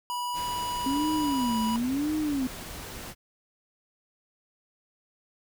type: tone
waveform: square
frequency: 977 Hz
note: B5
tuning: 19 cents flat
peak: -30 dBFS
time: 0.1-1.76 s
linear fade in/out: 0 ms
type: noise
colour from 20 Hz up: pink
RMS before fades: -40 dBFS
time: 0.33-3.15 s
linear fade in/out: 50 ms
type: tone with vibrato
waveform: sine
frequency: 261.6 Hz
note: C4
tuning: in tune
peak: -25 dBFS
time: 0.86-2.47 s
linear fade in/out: 2 ms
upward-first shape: sine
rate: 0.96 Hz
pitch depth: 290 cents each way
effects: none